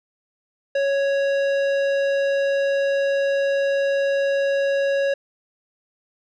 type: tone with tanh clipping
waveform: sine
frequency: 554.4 Hz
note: C#5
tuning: in tune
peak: -20 dBFS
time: 0.75-5.14 s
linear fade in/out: 5 ms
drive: 14 dB
effects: none